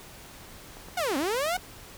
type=click train; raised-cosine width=1 ms; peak=-31 dBFS; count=8; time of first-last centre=0.77-1.577 s; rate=8.67 Hz
type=linear two-way sweep; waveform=sawtooth; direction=down then up; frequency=753 to 253.8 to 753 Hz; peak=-22 dBFS; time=0.97-1.57 s; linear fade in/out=5 ms; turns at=1.17 s
effects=pink hiss -47 dBFS RMS until 1.97 s